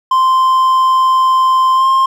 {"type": "tone with pitch glide", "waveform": "triangle", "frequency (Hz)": [1042, 1060.2], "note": ["C6", "C6"], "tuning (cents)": [-7, 23], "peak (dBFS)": -6, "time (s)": [0.11, 2.06], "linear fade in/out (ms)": 5, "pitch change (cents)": 30, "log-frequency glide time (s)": [1.74, 1.87], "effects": []}